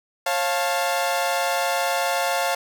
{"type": "chord", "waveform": "sawtooth", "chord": "Db augmented", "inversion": "none", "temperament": "equal with one note detuned", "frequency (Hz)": [544.5, 698.5, 880], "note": ["Db5", "F5", "A5"], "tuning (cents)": [-31, 0, 0], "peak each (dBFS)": [-22, -20, -23], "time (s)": [0.26, 2.55], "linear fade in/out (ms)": 5, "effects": []}